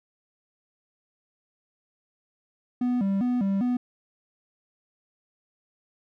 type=tone with vibrato; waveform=triangle; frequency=220 Hz; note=A3; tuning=in tune; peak=-20 dBFS; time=2.81-3.77 s; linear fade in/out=5 ms; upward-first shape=square; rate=2.5 Hz; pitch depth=200 cents each way; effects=none